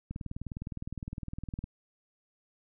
click train, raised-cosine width 5 ms, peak -25 dBFS, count 31, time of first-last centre 0.11-1.641 s, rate 19.6 Hz, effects none

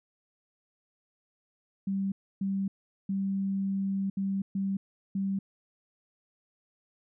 sine tone bursts at uneven times, 195 Hz, G3, 9 cents flat, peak -27 dBFS, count 6, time 1.87-2.12 / 2.41-2.68 / 3.09-4.1 / 4.17-4.42 / 4.55-4.77 / 5.15-5.39 s, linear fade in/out 5 ms, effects none

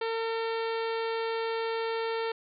harmonic tone, 453.3 Hz, A#4, 48 cents flat, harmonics 1 / 2 / 3 / 4 / 5 / 6 / 7 / 8 / 9 / 10, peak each -30 / -36 / -40 / -42 / -44 / -46 / -47 / -48 / -49 / -50 dBFS, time 0.01-2.32 s, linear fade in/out 5 ms, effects none

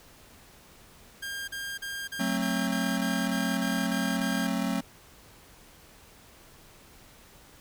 sawtooth tone bursts, 1606 Hz, G6, 41 cents sharp, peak -30 dBFS, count 11, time 1.22-4.47 s, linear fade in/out 10 ms, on 260 ms, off 39 ms
square chord, F# diminished, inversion none, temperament just, 185 / 222 / 266.4 Hz, F#3 / A3 / C4, 0 / +16 / +31 cents, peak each -32 dBFS, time 2.19-4.81 s, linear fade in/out 10 ms
effects pink hiss -54 dBFS RMS until 7.6 s

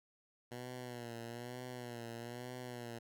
10% pulse tone with vibrato, 120.9 Hz, B2, 36 cents flat, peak -36 dBFS, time 0.51-2.99 s, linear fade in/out 10 ms, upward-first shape sine, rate 1.1 Hz, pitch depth 68 cents each way, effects none

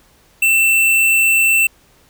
square tone, 2678 Hz, E7, 27 cents sharp, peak -11 dBFS, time 0.42-1.67 s, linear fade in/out 5 ms, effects pink hiss -52 dBFS RMS until 2.09 s

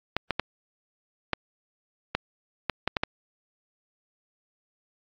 clicks, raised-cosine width 0.3 ms, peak -8 dBFS, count 9, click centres 0.166 / 0.307 / 0.396 / 1.333 / 2.15 / 2.697 / 2.876 / 2.968 / 3.035 s, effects low-pass 5000 Hz 12 dB/octave + AAC 48 kbps

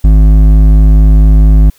triangle tone with hard clipping, 52.2 Hz, G#1, 10 cents sharp, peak -3 dBFS, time 0.04-1.7 s, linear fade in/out 5 ms, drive 13 dB, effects white hiss -47 dBFS RMS until 1.78 s

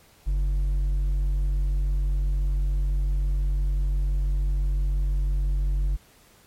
sine tone with hard clipping, 47.05 Hz, F#1, 30 cents sharp, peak -22 dBFS, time 0.26-5.97 s, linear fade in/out 20 ms, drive 4 dB, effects pink hiss -56 dBFS RMS until 6.46 s + MP3 64 kbps

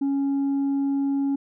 sine tone, 277.2 Hz, C#4, in tune, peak -18 dBFS, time 0.01-1.36 s, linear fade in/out 10 ms, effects tanh soft clip ceiling -20 dBFS

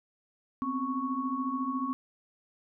sine tone cluster, 251.6 / 265.6 / 1109 Hz, B3 / C4 / C#6, +32 / +26 / 0 cents, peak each -35 / -33 / -33 dBFS, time 0.62-1.93 s, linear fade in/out 0 ms, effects none

